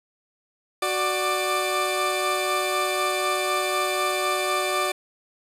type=tone cluster; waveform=20% pulse; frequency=370.9 / 591 / 1186 Hz; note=F#4 / D5 / D6; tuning=+4 / +11 / +17 cents; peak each=-22 dBFS; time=0.82-4.92 s; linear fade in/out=5 ms; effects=resampled to 32000 Hz + 8-bit